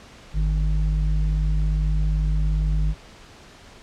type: tone with low-pass filter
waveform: square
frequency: 51.2 Hz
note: G#1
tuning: 24 cents flat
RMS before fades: -21 dBFS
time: 0.33-2.95 s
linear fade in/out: 50 ms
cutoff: 120 Hz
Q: 9.6
effects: pink hiss -46 dBFS RMS until 3.82 s + low-pass 6000 Hz 12 dB/octave